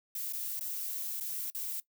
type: noise with dropouts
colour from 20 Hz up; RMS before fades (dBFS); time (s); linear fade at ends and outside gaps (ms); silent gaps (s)
violet; -37; 0.15-1.8; 2; 0.326-0.333 / 0.595-0.609 / 1.2-1.208 / 1.502-1.548
effects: noise-tail reverb RT60 0.1 s tail -19 dB re dry